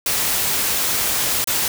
white noise with dropouts, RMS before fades -20 dBFS, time 0.06-1.68 s, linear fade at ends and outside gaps 2 ms, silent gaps 1.443-1.473 s, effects none

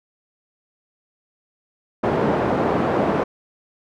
pink band-pass noise, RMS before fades -20 dBFS, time 2.03-3.24 s, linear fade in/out 10 ms, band 190 to 940 Hz, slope 12 dB/octave, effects none

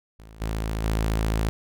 sawtooth tone with level steps, 54.4 Hz, A1, 19 cents flat, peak -40 / -22 / -18 dBFS, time 0.19-1.49 s, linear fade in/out 0 ms, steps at 0.4 / 0.83 s, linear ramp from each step 20 ms, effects none

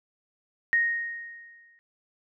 sine tone with exponential decay, 1864.7 Hz, A#6, in tune, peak -18 dBFS, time 0.73-1.79 s, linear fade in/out 0 ms, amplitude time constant 230 ms, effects none

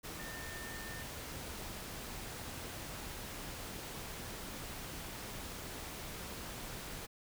sine tone in noise, 1800 Hz, A6, 39 cents sharp, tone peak -48 dBFS, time 0.18-1.04 s, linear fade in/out 20 ms, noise pink, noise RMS -45 dBFS, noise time 0.03-7.07 s, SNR -6 dB, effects none

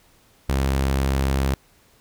sawtooth tone, 67.4 Hz, C#2, 48 cents flat, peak -15 dBFS, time 0.49-1.54 s, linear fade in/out 0 ms, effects pink hiss -57 dBFS RMS until 2 s

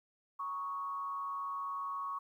sine tone with frequency modulation, 1108.7 Hz, C#6, in tune, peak -36 dBFS, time 0.39-2.19 s, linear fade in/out 10 ms, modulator 161 Hz, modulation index 0.44, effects 12-bit

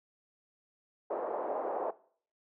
pink band-pass noise, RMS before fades -35 dBFS, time 1.1-1.91 s, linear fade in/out 10 ms, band 450 to 870 Hz, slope 24 dB/octave, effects noise-tail reverb RT60 0.5 s tail -19 dB re dry

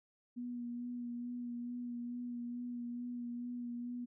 sine tone with vibrato, 241.7 Hz, B3, 37 cents flat, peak -39 dBFS, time 0.36-4.06 s, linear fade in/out 20 ms, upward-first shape sine, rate 2.3 Hz, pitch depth 19 cents each way, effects none

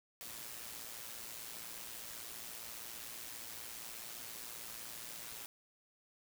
white noise with amplitude modulation, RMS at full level -45 dBFS, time 0.21-5.46 s, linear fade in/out 0 ms, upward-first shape sine, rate 115 Hz, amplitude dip 55%, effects none

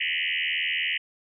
sine tone with frequency modulation, 2456 Hz, D#7, 23 cents flat, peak -24 dBFS, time 0-0.98 s, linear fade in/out 10 ms, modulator 82.9 Hz, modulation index 7, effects none

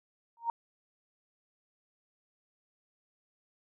sine tone with exponential growth, 929 Hz, A#5, 6 cents flat, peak -24 dBFS, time 0.37-0.5 s, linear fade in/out 1 ms, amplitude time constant 27 ms, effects none

